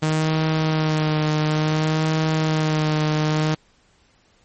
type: tone with vibrato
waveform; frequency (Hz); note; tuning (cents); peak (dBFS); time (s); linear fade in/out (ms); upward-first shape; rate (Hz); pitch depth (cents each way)
sawtooth; 155.56; D#3; 0; -14; 0.02-3.55; 10; sine; 0.57; 25
effects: pink hiss -59 dBFS RMS until 4.44 s + MP3 32 kbps